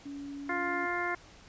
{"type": "tone with pitch glide", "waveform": "sine", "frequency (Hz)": [282.8, 284.4], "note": ["C#4", "C#4"], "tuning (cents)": [35, 45], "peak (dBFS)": -38, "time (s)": [0.05, 0.86], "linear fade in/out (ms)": 10, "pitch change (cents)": 10, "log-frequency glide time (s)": [0.44, 0.61]}
{"type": "harmonic tone", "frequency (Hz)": 351.1, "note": "F4", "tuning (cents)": 9, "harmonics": [1, 2, 3, 4, 5, 6], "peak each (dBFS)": [-37, -37, -37, -37, -37, -37], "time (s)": [0.49, 1.15], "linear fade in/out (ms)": 5}
{"effects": ["pink hiss -55 dBFS RMS until 1.48 s", "resampled to 16000 Hz"]}